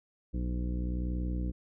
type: harmonic tone with a mistuned harmonic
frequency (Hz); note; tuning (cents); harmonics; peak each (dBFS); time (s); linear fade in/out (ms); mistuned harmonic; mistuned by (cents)
60.9; B1; -24; 1 / 2 / 3 / 4 / 5 / 6 / 7 / 8; -31 / -42 / -38 / -46 / -41 / -53 / -55 / -52; 0.33-1.52; 20; 8; +80
effects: none